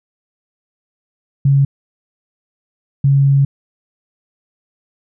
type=tone pair in turn; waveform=sine; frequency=138.59 / 138.59 Hz; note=C#3 / C#3; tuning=0 / 0 cents; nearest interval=unison; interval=0 cents; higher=neither; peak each=-8 dBFS; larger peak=neither; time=1.45-1.65 / 3.04-3.45 s; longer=second; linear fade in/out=5 ms; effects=none